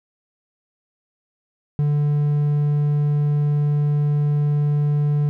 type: tone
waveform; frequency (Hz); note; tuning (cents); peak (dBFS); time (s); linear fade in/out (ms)
triangle; 146.83; D3; 0; -14; 1.79-5.29; 0
effects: none